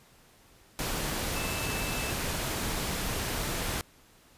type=tone in noise; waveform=sine; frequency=2637 Hz; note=E7; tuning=in tune; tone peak=-38 dBFS; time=1.36-2.11 s; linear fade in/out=0 ms; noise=pink; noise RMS=-32 dBFS; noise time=0.79-3.81 s; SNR=-9 dB; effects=pink hiss -59 dBFS RMS until 4.37 s + resampled to 32000 Hz